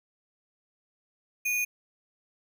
sine tone with sample-and-hold, 2460 Hz, D#7, 20 cents flat, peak -25 dBFS, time 1.45-1.65 s, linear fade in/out 10 ms, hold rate 8820 Hz, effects none

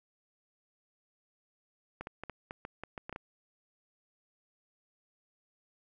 clicks, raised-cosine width 0.5 ms, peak -25 dBFS, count 11, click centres 2.01 / 2.071 / 2.236 / 2.297 / 2.509 / 2.651 / 2.836 / 2.978 / 3.095 / 3.127 / 3.161 s, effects none

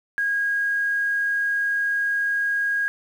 sine tone with quantisation, 1637 Hz, G#6, 25 cents flat, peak -20 dBFS, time 0.18-2.88 s, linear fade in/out 0 ms, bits 8, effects none

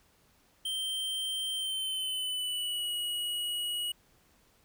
square tone with pitch glide, 3136 to 2909 Hz, G7 to F#7, 0 to -30 cents, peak -32 dBFS, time 0.65-3.92 s, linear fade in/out 5 ms, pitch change -130 cents, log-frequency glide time 1.53-2.93 s, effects pink hiss -66 dBFS RMS until 4.64 s

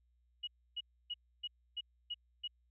sine tone bursts, 2902 Hz, F#7, 34 cents flat, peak -37 dBFS, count 7, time 0.43-2.478 s, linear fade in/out 10 ms, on 44 ms, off 290 ms, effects added 60 Hz sine -70 dBFS peak until 2.7 s

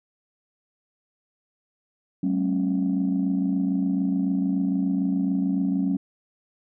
sine tone cluster, 189.3 / 216.2 / 273.2 Hz, F#3 / A3 / C#4, +40 / -30 / -25 cents, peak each -23 / -30 / -23 dBFS, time 2.23-5.97 s, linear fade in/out 5 ms, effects tanh soft clip ceiling -15 dBFS

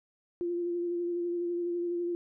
sine tone with vibrato, 347.4 Hz, F4, 9 cents flat, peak -29 dBFS, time 0.41-2.15 s, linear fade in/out 0 ms, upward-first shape sine, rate 12 Hz, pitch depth 21 cents each way, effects none

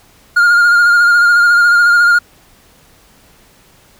triangle tone with vibrato, 1415 Hz, F6, 22 cents sharp, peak -4 dBFS, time 0.36-2.19 s, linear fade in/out 10 ms, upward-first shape sine, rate 14 Hz, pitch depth 28 cents each way, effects pink hiss -47 dBFS RMS until 3.99 s

